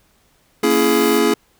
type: chord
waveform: square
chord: A# half-diminished seventh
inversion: none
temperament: just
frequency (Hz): 233.1 / 279.7 / 335.6 / 419.5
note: A#3 / C#4 / E4 / G#4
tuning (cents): 0 / +16 / +31 / +17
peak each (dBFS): -21 / -21 / -20 / -17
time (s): 0.63-1.34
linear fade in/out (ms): 5
type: noise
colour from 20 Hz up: blue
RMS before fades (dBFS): -29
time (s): 0.7-1.19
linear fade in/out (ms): 5
effects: pink hiss -58 dBFS RMS until 1.59 s